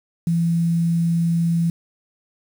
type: tone with quantisation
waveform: sine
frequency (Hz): 168.1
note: E3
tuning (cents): +34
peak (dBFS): -16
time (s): 0.27-1.7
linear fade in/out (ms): 2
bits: 7
effects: none